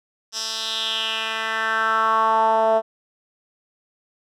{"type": "tone with band-pass filter sweep", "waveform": "10% pulse", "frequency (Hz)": 222.1, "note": "A3", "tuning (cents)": 16, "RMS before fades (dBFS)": -21, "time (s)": [0.32, 2.82], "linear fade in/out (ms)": 50, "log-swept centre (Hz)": [5500, 640], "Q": 3.7, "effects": []}